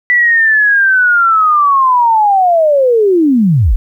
sine linear sweep, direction down, 1975.5 to 32.7 Hz, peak -6 dBFS, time 0.1-3.76 s, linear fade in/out 0 ms, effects 8-bit

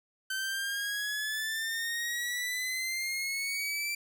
sawtooth exponential sweep, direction up, 1536 to 2349 Hz, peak -28 dBFS, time 0.3-3.95 s, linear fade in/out 5 ms, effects none

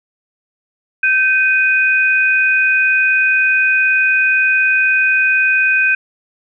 sine tone pair together, 1550.2 / 2489 Hz, G6 / D#7, -20 / 0 cents, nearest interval minor sixth, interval 820 cents, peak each -13 dBFS, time 1.03-5.95 s, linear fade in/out 5 ms, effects none

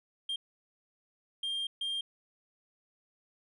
sine tone bursts at uneven times, 3200 Hz, G7, 35 cents sharp, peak -29 dBFS, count 3, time 0.29-0.36 / 1.43-1.67 / 1.81-2.01 s, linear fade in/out 5 ms, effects tanh soft clip ceiling -31 dBFS

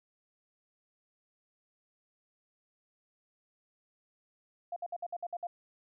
sine tone bursts, 698 Hz, F5, 1 cent flat, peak -34 dBFS, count 8, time 4.72-5.47 s, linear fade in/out 5 ms, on 43 ms, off 58 ms, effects none

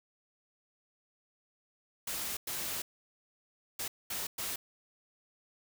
white noise bursts at uneven times, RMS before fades -37 dBFS, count 5, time 2.07-2.37 / 2.47-2.82 / 3.79-3.88 / 4.1-4.27 / 4.38-4.56 s, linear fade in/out 5 ms, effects none

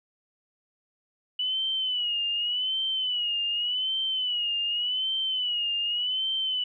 sine tone with vibrato, 2960 Hz, F#7, in tune, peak -25 dBFS, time 1.39-6.64 s, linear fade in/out 5 ms, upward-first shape sine, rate 0.86 Hz, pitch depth 90 cents each way, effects none

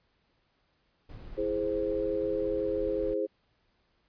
brown noise, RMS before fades -44 dBFS, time 1.09-3.14 s, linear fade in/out 5 ms
sine chord, E augmented, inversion none, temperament equal, 329.6 / 415.3 / 523.3 Hz, E4 / G#4 / B#4, 0 / 0 / 0 cents, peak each -34 / -31 / -31 dBFS, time 1.37-3.27 s, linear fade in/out 20 ms
effects pink hiss -72 dBFS RMS until 4.08 s + resampled to 11025 Hz

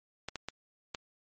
clicks, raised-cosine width 0.2 ms, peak -19 dBFS, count 4, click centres 0.286 / 0.357 / 0.486 / 0.948 s, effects MP3 32 kbps

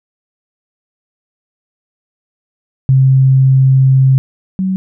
sine tone pair in turn, 132.8 / 188.81 Hz, C3 / F#3, +26 / +35 cents, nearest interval tritone, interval 609 cents, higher second, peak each -5 / -12 dBFS, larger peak first, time 2.89-4.18 / 4.59-4.76 s, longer first, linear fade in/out 0 ms, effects none

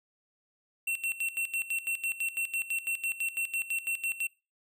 square tone with tremolo, 2714 Hz, E7, 50 cents sharp, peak -29 dBFS, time 0.87-4.27 s, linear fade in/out 5 ms, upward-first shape square, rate 6 Hz, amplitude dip 80%, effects noise-tail reverb RT60 0.3 s tail -23 dB re dry

